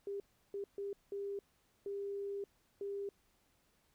sine tone bursts at uneven times, 400 Hz, G4, 35 cents sharp, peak -38 dBFS, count 6, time 0.07-0.2 / 0.54-0.64 / 0.78-0.93 / 1.12-1.39 / 1.86-2.44 / 2.81-3.09 s, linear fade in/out 2 ms, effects pink hiss -74 dBFS RMS until 3.94 s

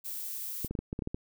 violet noise, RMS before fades -38 dBFS, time 0.04-0.68 s, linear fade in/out 20 ms
clicks, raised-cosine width 3 ms, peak -21 dBFS, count 9, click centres 0.647 / 0.71 / 0.752 / 0.79 / 0.929 / 0.991 / 1.022 / 1.074 / 1.145 s
effects none

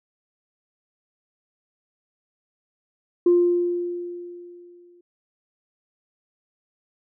sine tone with exponential decay, 350.4 Hz, F4, 6 cents sharp, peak -11 dBFS, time 3.26-5.01 s, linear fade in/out 5 ms, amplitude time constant 380 ms, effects tanh soft clip ceiling -9 dBFS

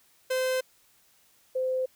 45% pulse / sine tone pair in turn, 516 / 516 Hz, C5 / C5, -24 / -24 cents, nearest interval unison, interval 0 cents, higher neither, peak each -25 dBFS, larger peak neither, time 0.3-0.61 / 1.55-1.86 s, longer neither, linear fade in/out 10 ms, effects white hiss -63 dBFS RMS until 1.95 s

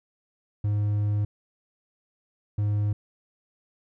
triangle tone bursts at uneven times, 103.83 Hz, G#2, in tune, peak -20 dBFS, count 2, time 0.64-1.25 / 2.58-2.93 s, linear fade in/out 5 ms, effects none

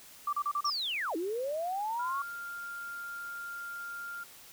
sine tone bursts, 1170 Hz, D6, 7 cents flat, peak -28 dBFS, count 5, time 0.27-0.701 s, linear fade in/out 5 ms, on 59 ms, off 34 ms
sine linear two-way sweep, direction down then up, 5670 to 311.1 to 1138 Hz, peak -31 dBFS, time 0.65-2.22 s, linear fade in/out 2 ms, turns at 1.16 s
sine tone, 1396.9 Hz, F6, in tune, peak -38 dBFS, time 1.99-4.24 s, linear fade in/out 10 ms
effects white hiss -53 dBFS RMS until 4.52 s

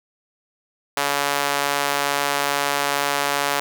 sawtooth tone with high-pass filter, 142.3 Hz, C#3, 46 cents sharp, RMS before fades -22 dBFS, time 0.97-3.6 s, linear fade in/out 2 ms, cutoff 770 Hz, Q 0.9, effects none

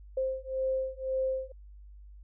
sine beating tone pair, 524 / 525.9 Hz, C5 / C5, +2 / +9 cents, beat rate 1.9 Hz, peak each -32 / -32 dBFS, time 0.17-1.52 s, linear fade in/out 5 ms, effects added 50 Hz sine -47 dBFS peak until 2.23 s

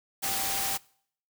sine tone in noise, 782 Hz, G5, 4 cents flat, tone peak -37 dBFS, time 0.22-0.78 s, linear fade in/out 20 ms, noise white, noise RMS -30 dBFS, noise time 0.22-0.78 s, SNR -10 dB, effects noise-tail reverb RT60 0.6 s tail -24 dB re dry

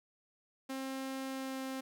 sawtooth tone with pitch glide, 266.2 to 264.4 Hz, C4 to C4, +30 to +18 cents, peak -34 dBFS, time 0.69-1.81 s, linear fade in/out 10 ms, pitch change -12 cents, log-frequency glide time 1.28-1.64 s, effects 12-bit

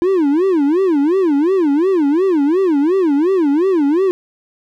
triangle tone with vibrato, 329.6 Hz, E4, in tune, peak -9 dBFS, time 0.02-4.11 s, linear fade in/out 0 ms, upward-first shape sine, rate 2.8 Hz, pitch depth 290 cents each way, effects none

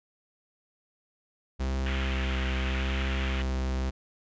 45% pulse tone with vibrato, 65.6 Hz, C2, 5 cents sharp, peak -27 dBFS, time 1.59-3.91 s, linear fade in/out 20 ms, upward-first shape sine, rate 0.84 Hz, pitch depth 16 cents each way
white band-pass noise, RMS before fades -38 dBFS, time 1.86-3.42 s, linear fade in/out 2 ms, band 1200 to 3200 Hz, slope 48 dB/octave
effects resampled to 16000 Hz

